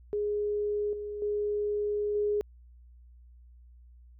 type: tone with level steps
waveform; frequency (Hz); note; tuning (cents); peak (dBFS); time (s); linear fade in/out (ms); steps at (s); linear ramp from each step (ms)
sine; 415.3; G#4; 0; -27 / -34 / -27 / -25; 0.13-2.41; 0; 0.93 / 1.22 / 2.15; 2
effects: added 60 Hz sine -51 dBFS peak until 4.19 s